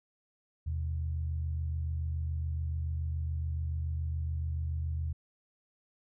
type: tone pair together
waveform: sine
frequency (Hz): 80.1 / 127.15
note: E2 / C3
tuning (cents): -49 / -49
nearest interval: minor sixth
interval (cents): 800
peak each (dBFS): -31 / -40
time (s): 0.66-5.13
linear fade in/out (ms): 10
effects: none